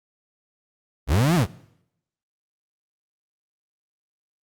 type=linear two-way sweep; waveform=35% pulse; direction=up then down; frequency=52.5 to 185 to 72.2 Hz; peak=-15 dBFS; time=1.07-1.47 s; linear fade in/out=50 ms; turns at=1.35 s; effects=noise-tail reverb RT60 0.8 s tail -21 dB re dry + Opus 48 kbps